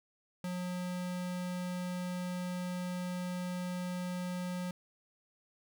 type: tone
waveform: square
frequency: 180 Hz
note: F#3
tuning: 47 cents flat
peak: -36 dBFS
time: 0.44-4.71 s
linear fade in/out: 2 ms
effects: none